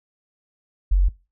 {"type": "tone", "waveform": "sine", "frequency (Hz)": 46.25, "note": "F#1", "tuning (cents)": 0, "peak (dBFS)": -13, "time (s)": [0.91, 1.09], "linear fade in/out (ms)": 10, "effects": ["noise-tail reverb RT60 0.3 s tail -22 dB re dry"]}